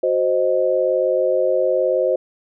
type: chord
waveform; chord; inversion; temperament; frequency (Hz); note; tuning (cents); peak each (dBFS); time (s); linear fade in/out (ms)
sine; C diminished; second; equal; 370 / 523.3 / 622.3; Gb4 / C5 / Eb5; 0 / 0 / 0; -22 / -17 / -21; 0.03-2.16; 5
effects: none